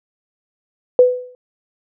sine tone with exponential decay, 498.8 Hz, B4, 17 cents sharp, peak -3 dBFS, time 0.99-1.35 s, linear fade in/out 1 ms, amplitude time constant 77 ms, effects none

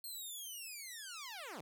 10% pulse linear sweep, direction down, 4260 to 128.5 Hz, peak -37 dBFS, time 0.04-1.61 s, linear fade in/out 2 ms, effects none

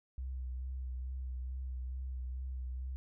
sine tone with vibrato, 63.9 Hz, C2, 40 cents flat, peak -37 dBFS, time 0.18-2.96 s, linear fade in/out 0 ms, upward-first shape sine, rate 2.3 Hz, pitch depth 29 cents each way, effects none

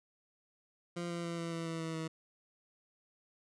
20% pulse tone with pitch steps, 172.9 / 171.11 / 169.34 / 167.59 / 165.86 / 164.14 / 162.44 / 160.76 Hz, F3 / F3 / E3 / E3 / E3 / E3 / E3 / E3, -17 / -35 / +47 / +29 / +11 / -7 / -25 / -43 cents, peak -32 dBFS, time 0.96-2.08 s, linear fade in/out 10 ms, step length 140 ms, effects resampled to 22050 Hz

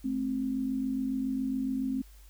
sine tone pair together, 216.9 / 264.1 Hz, A3 / C4, -25 / +16 cents, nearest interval minor third, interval 341 cents, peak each -35 / -29 dBFS, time 0.04-2.02 s, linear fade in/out 10 ms, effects added 50 Hz sine -50 dBFS peak until 2.29 s + white hiss -61 dBFS RMS until 2.29 s

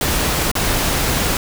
pink noise with dropouts, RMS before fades -18 dBFS, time 0.01-1.37 s, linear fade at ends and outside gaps 1 ms, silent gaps 0.515-0.553 s, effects none

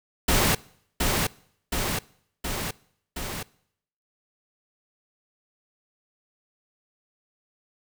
pink noise with echo, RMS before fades -21 dBFS, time 0.28-0.55 s, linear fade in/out 5 ms, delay 720 ms, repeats 4, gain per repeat -3 dB, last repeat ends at 3.43 s, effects noise-tail reverb RT60 0.7 s tail -23 dB re dry

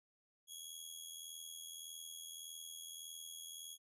15% pulse tone with amplitude modulation, 3322 Hz, G#7, in tune, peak -38 dBFS, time 0.47-3.78 s, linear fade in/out 50 ms, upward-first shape sine, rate 81.7 Hz, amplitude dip 60%, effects resampled to 32000 Hz

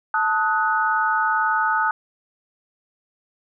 sine chord, D# diminished, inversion second, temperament equal with one note detuned, 880 / 1261.9 / 1480 Hz, A5 / D#6 / F#6, 0 / +24 / 0 cents, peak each -22 dBFS, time 0.14-1.91 s, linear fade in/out 2 ms, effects none

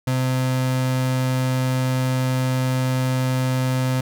35% pulse tone, 129 Hz, C3, 24 cents flat, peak -17 dBFS, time 0.07-4.01 s, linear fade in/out 5 ms, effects none

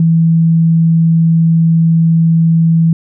sine tone, 164.3 Hz, E3, 5 cents flat, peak -6 dBFS, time 0-2.93 s, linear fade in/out 2 ms, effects none

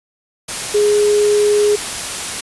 sine tone in noise, 415.3 Hz, G#4, in tune, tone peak -10 dBFS, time 0.74-1.76 s, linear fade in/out 10 ms, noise white, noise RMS -23 dBFS, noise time 0.48-2.41 s, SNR +10 dB, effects resampled to 24000 Hz

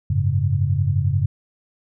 sine chord, F# suspended second, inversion none, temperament equal, 92.5 / 103.83 / 138.59 Hz, F#2 / G#2 / C#3, 0 / 0 / 0 cents, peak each -21 / -21 / -21 dBFS, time 0.1-1.26 s, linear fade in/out 5 ms, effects none

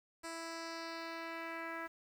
10% pulse tone with low-pass filter sweep, 330 Hz, E4, 2 cents sharp, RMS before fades -44 dBFS, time 0.23-1.88 s, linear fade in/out 20 ms, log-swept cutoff 8600 to 1800 Hz, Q 1.9, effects 10-bit

